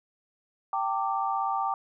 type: chord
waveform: sine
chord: G suspended second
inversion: none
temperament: equal with one note detuned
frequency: 784 / 900 / 1174.7 Hz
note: G5 / A5 / D6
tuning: 0 / +39 / 0 cents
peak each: -29 / -31 / -30 dBFS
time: 0.73-1.74 s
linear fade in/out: 2 ms
effects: none